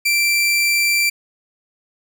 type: tone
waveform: sawtooth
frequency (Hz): 2349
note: D7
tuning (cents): 0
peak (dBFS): -11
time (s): 0.05-1.1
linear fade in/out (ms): 10
effects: none